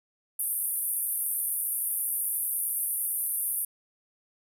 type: band-pass noise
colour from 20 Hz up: white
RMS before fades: -30 dBFS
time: 0.39-3.65 s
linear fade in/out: 5 ms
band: 9200 to 14000 Hz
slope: 96 dB/octave
effects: none